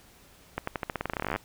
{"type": "accelerating click train", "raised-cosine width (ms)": 0.5, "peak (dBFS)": -14, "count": 22, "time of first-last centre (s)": [0.58, 1.361], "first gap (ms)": 94, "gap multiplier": 0.89, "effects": ["pink hiss -56 dBFS RMS until 1.44 s"]}